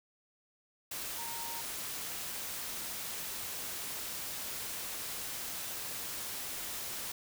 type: tone in noise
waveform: sine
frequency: 927 Hz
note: A#5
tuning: 10 cents flat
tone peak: -44 dBFS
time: 1.18-1.61 s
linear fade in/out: 5 ms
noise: white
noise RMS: -40 dBFS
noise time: 0.91-7.12 s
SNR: -7 dB
effects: none